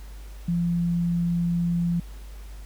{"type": "tone", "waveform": "sine", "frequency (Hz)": 171.9, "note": "F3", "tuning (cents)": -27, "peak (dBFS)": -21, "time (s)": [0.48, 2], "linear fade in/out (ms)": 5, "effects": ["added 50 Hz sine -37 dBFS peak until 2.65 s", "pink hiss -52 dBFS RMS until 2.65 s"]}